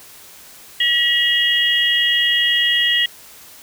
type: tone cluster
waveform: sine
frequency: 1928 / 2868 / 3274 Hz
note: B6 / F7 / G#7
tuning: -42 / +45 / -25 cents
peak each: -18 dBFS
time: 0.8-3.06 s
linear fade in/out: 5 ms
effects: white hiss -42 dBFS RMS until 3.62 s